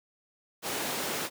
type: high-pass noise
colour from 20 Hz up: pink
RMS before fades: -33 dBFS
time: 0.62-1.3 s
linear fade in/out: 50 ms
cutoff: 250 Hz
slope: 12 dB/octave
effects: none